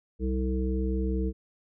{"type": "harmonic tone with a mistuned harmonic", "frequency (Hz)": 64.4, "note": "C2", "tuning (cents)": -27, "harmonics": [1, 3, 5, 7], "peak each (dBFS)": [-27, -32, -34, -35], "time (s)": [0.19, 1.33], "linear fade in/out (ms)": 50, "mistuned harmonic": 7, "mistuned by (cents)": -17, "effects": []}